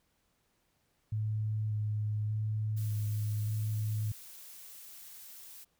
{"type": "tone with vibrato", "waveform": "sine", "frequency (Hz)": 106.9, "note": "A2", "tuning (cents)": -49, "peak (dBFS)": -30, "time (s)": [1.12, 4.12], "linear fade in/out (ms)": 5, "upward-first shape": "square", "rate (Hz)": 0.85, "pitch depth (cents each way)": 13}
{"type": "noise", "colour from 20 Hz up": "blue", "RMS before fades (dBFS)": -50, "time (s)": [2.76, 5.65], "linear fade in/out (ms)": 20}
{"effects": ["pink hiss -75 dBFS RMS until 5.79 s"]}